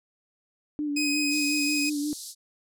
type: tone with vibrato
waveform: sine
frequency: 293.7 Hz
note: D4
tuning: in tune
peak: -26 dBFS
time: 0.79-2.13 s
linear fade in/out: 0 ms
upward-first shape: sine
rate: 5.6 Hz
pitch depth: 37 cents each way
type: tone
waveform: 20% pulse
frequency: 2512 Hz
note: D#7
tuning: 16 cents sharp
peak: -21 dBFS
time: 0.96-1.9 s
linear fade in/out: 10 ms
type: band-pass noise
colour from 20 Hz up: pink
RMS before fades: -40 dBFS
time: 1.29-2.35 s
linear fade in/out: 50 ms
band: 4100 to 12000 Hz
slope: 48 dB/octave
effects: none